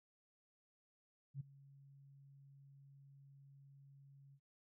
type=tone with ADSR envelope; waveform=sine; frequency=138.59 Hz; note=C#3; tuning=in tune; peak=-40 dBFS; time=1.34-4.4 s; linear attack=63 ms; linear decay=12 ms; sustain=-20 dB; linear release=62 ms; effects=none

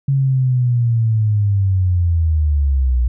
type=linear sweep; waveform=sine; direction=down; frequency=138.59 to 59 Hz; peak=-12 dBFS; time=0.08-3.08 s; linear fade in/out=5 ms; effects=none

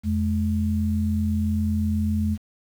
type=tone pair together; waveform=sine; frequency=85.19 / 213 Hz; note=F2 / G#3; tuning=-42 / +44 cents; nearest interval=octave + major third; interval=1586 cents; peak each=-23 dBFS; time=0.03-2.38 s; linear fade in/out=50 ms; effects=8-bit

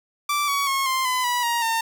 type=tone with pitch steps; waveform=sawtooth; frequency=1168 / 1126.9 / 1087.3 / 1049 / 1012.1 / 976.5 / 942.2 / 909 Hz; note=D6 / C#6 / C#6 / C6 / B5 / B5 / A#5 / A#5; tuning=-10 / +28 / -34 / +4 / +42 / -20 / +18 / -44 cents; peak=-17 dBFS; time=0.29-1.81 s; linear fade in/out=5 ms; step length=190 ms; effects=8-bit

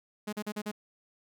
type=tone bursts; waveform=sawtooth; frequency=210 Hz; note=G#3; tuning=19 cents sharp; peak=-29 dBFS; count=5; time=0.27-0.716 s; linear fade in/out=10 ms; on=58 ms; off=39 ms; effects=none

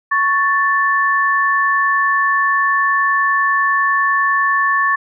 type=tone pair together; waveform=sine; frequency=1109.8 / 1760 Hz; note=C#6 / A6; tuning=+2 / 0 cents; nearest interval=minor sixth; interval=798 cents; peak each=-15 dBFS; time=0.11-4.96 s; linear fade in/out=10 ms; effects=none

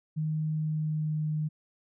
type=tone with pitch glide; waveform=sine; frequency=155.4 to 153.53 Hz; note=D#3 to D#3; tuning=-2 to -23 cents; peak=-27 dBFS; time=0.16-1.49 s; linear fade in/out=20 ms; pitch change=-21 cents; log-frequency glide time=0.52-1.3 s; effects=none

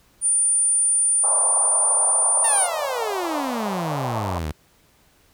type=tone; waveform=sine; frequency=9270 Hz; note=D9; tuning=24 cents flat; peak=-16 dBFS; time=0.21-2.68 s; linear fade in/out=50 ms
type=band-pass noise; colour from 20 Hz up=white; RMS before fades=-29 dBFS; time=1.23-4.39 s; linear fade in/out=10 ms; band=540 to 1100 Hz; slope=48 dB/octave
type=exponential sweep; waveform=sawtooth; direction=down; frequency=932.3 to 71.9 Hz; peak=-21 dBFS; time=2.44-4.52 s; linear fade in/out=5 ms
effects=pink hiss -58 dBFS RMS until 5.33 s

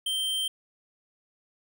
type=tone; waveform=square; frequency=3136 Hz; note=G7; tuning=in tune; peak=-27 dBFS; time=0.06-0.48 s; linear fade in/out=5 ms; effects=none

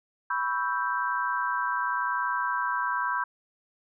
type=chord; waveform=sine; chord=C# half-diminished seventh; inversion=third; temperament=equal; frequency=987.8 / 1108.7 / 1318.5 / 1568 Hz; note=B5 / C#6 / E6 / G6; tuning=0 / 0 / 0 / 0 cents; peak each=-29 / -33 / -34 / -30 dBFS; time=0.3-3.24 s; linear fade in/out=5 ms; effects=none

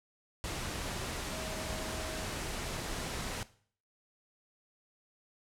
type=tone in noise; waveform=sine; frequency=633 Hz; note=D#5; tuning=30 cents sharp; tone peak=-45 dBFS; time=1.31-2.25 s; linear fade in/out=0 ms; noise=pink; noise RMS=-38 dBFS; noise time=0.44-3.43 s; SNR=-10 dB; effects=noise-tail reverb RT60 0.5 s tail -17 dB re dry + low-pass 10000 Hz 12 dB/octave

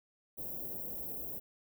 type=band-stop noise; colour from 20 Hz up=white; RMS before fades=-41 dBFS; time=0.37-1.4 s; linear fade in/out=20 ms; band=600 to 15000 Hz; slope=24 dB/octave; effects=none

